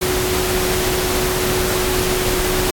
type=tone in noise; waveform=sine; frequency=367.9 Hz; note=F#4; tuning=10 cents flat; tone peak=-20 dBFS; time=0.01-2.71 s; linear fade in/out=10 ms; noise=pink; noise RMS=-20 dBFS; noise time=0.01-2.71 s; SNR=-3 dB; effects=AAC 64 kbps